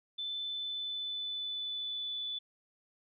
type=tone with pitch glide; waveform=sine; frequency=3520 to 3478 Hz; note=A7 to A7; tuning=0 to -21 cents; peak=-35 dBFS; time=0.18-2.39 s; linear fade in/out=10 ms; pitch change=-21 cents; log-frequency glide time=0.39-2.14 s; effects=none